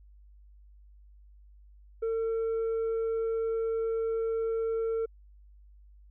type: tone with tanh clipping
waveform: sine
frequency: 451.6 Hz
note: A4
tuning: 45 cents sharp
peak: -28 dBFS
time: 2.02-5.06 s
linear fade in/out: 10 ms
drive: 3 dB
effects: added 50 Hz sine -52 dBFS peak until 6.1 s